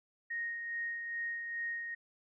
sine tone with tremolo, 1864.7 Hz, A#6, in tune, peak -34 dBFS, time 0.3-1.95 s, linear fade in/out 10 ms, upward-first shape sine, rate 2.4 Hz, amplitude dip 40%, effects none

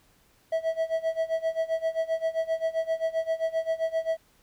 triangle tone with tremolo, 650 Hz, E5, 24 cents flat, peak -20 dBFS, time 0.52-4.17 s, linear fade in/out 5 ms, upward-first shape sine, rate 7.6 Hz, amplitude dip 90%, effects pink hiss -63 dBFS RMS until 4.42 s

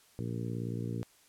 harmonic tone, 58.27 Hz, A#1, in tune, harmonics 2 / 3 / 4 / 5 / 6 / 7 / 8, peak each -36 / -40 / -42 / -44 / -46 / -47 / -48 dBFS, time 0.19-1.03 s, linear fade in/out 0 ms, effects white hiss -63 dBFS RMS until 1.28 s + low-pass 12000 Hz 12 dB/octave

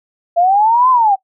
sine linear two-way sweep, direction up then down, 669 to 1043 to 757 Hz, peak -8 dBFS, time 0.36-1.16 s, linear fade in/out 20 ms, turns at 0.9 s, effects noise-tail reverb RT60 0.1 s tail -21 dB re dry

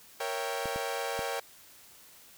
sawtooth chord, A# diminished seventh, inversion none, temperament equal, 466.2 / 554.4 / 659.3 / 784 Hz, A#4 / C#5 / E5 / G5, 0 / 0 / 0 / 0 cents, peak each -33 / -33 / -37 / -33 dBFS, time 0.2-1.4 s, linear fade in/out 5 ms
clicks, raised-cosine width 3 ms, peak -27 dBFS, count 3, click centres 0.657 / 0.76 / 1.192 s
effects white hiss -55 dBFS RMS until 2.37 s

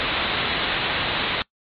white low-pass noise, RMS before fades -24 dBFS, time 0-1.42 s, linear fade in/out 0 ms, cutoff 4000 Hz, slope 96 dB/octave, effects noise-tail reverb RT60 0.1 s tail -23 dB re dry + MP3 48 kbps

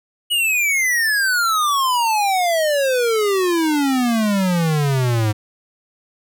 square exponential sweep, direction down, 2942 to 104 Hz, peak -16 dBFS, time 0.3-5.33 s, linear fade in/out 20 ms, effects none

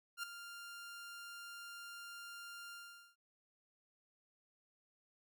sawtooth tone with ADSR envelope, 1396.9 Hz, F6, in tune, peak -34 dBFS, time 0.17-3.16 s, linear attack 63 ms, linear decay 3 ms, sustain -11 dB, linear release 440 ms, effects none

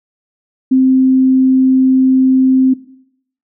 sine tone, 261.1 Hz, C4, 3 cents flat, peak -6 dBFS, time 0.71-2.74 s, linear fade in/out 10 ms, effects noise-tail reverb RT60 0.7 s tail -18 dB re dry

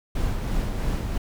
brown noise with tremolo, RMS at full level -24 dBFS, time 0.15-1.18 s, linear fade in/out 5 ms, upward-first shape sine, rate 3 Hz, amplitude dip 35%, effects none

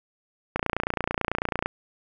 click train, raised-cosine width 0.5 ms, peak -9 dBFS, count 33, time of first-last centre 0.56-1.66 s, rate 29.1 Hz, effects none

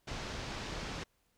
pink low-pass noise, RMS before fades -41 dBFS, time 0.07-1.04 s, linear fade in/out 10 ms, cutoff 6000 Hz, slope 24 dB/octave, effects pink hiss -75 dBFS RMS until 1.37 s

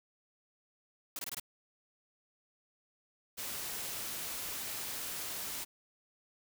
white noise bursts, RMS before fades -40 dBFS, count 5, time 1.16-1.398 s, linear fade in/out 2 ms, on 30 ms, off 22 ms
white noise, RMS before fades -40 dBFS, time 3.37-5.65 s, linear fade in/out 20 ms
effects none

